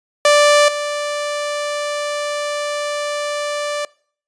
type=tone with level steps; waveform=sawtooth; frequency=587.3 Hz; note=D5; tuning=in tune; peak=-5 / -16 dBFS; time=0.25-3.85 s; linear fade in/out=2 ms; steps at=0.68 s; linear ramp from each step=5 ms; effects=noise-tail reverb RT60 0.5 s tail -23 dB re dry + resampled to 22050 Hz